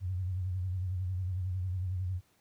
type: tone with vibrato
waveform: sine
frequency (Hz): 91.9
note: F#2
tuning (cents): -11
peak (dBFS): -30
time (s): 0-2.21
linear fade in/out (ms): 50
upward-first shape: sine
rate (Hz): 11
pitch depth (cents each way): 71
effects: pink hiss -69 dBFS RMS until 2.4 s + high-pass 60 Hz 12 dB/octave